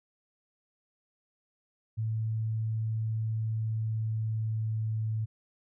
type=tone with pitch glide; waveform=sine; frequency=110.7 to 109.87 Hz; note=A2 to A2; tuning=+11 to -2 cents; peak=-28 dBFS; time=1.97-5.26 s; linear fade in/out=20 ms; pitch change=-13 cents; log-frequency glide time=3.33-5.13 s; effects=none